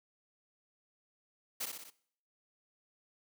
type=noise with echo; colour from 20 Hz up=white; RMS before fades=-37 dBFS; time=1.6-1.66 s; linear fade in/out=10 ms; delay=61 ms; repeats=4; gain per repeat=-4 dB; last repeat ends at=1.904 s; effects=noise-tail reverb RT60 0.6 s tail -20 dB re dry + high-pass 200 Hz 12 dB/octave